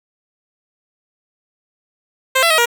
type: tone with pitch steps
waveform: 10% pulse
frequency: 524 / 672 / 635 / 473.8 Hz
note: C5 / E5 / D#5 / A#4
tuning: +2 / +33 / +35 / +28 cents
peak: -3 dBFS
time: 2.35-2.658 s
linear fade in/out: 10 ms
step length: 77 ms
effects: none